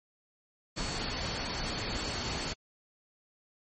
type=tone in noise; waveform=sine; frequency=4435 Hz; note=C#8; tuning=in tune; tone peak=-41 dBFS; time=0.76-2.54 s; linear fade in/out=20 ms; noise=pink; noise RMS=-35 dBFS; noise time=0.76-2.54 s; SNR=-9 dB; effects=MP3 32 kbps